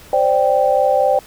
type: chord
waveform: sine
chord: C suspended second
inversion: none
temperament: equal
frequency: 523.3 / 587.3 / 784 Hz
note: C5 / D5 / G5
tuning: 0 / 0 / 0 cents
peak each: -16 dBFS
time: 0.13-1.19 s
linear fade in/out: 2 ms
effects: pink hiss -42 dBFS RMS until 1.26 s